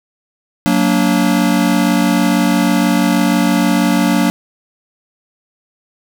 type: chord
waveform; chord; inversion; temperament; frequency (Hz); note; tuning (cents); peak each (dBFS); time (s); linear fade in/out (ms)
square; Gb augmented; none; just; 185 / 231.2 / 289.1; Gb3 / Bb3 / D4; 0 / -14 / -27; -16; 0.66-4.3; 0
effects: none